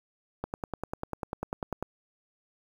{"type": "click train", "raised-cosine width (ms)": 1, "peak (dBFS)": -18, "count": 15, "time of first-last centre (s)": [0.44, 1.826], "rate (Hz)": 10.1, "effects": ["8-bit"]}